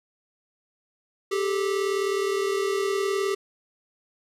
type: tone pair together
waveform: square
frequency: 392 / 431.4 Hz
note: G4 / A4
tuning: 0 / -34 cents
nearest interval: major second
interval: 166 cents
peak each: -25 / -30 dBFS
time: 1.31-3.35 s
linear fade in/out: 10 ms
effects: low-pass 10000 Hz 12 dB/octave + 10-bit